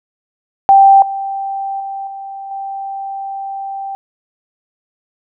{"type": "tone with level steps", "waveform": "sine", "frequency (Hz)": 784, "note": "G5", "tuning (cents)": 0, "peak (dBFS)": [-3, -18, -21, -25, -21], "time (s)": [0.69, 3.95], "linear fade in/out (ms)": 0, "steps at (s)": [1.02, 1.8, 2.07, 2.51], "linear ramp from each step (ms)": 2, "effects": []}